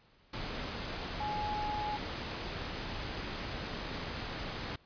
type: tone in noise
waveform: sine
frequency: 841 Hz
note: G#5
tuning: 22 cents sharp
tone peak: -34 dBFS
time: 1.2-1.97 s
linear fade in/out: 5 ms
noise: pink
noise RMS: -39 dBFS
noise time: 0.33-4.76 s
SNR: +2 dB
effects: pink hiss -65 dBFS RMS until 4.85 s + resampled to 11025 Hz